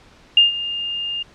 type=tone with ADSR envelope; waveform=sine; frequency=2816 Hz; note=F7; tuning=14 cents sharp; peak=-6 dBFS; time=0.37-1.23 s; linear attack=3 ms; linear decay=140 ms; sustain=-16 dB; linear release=8 ms; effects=pink hiss -49 dBFS RMS until 1.34 s + low-pass 5000 Hz 12 dB/octave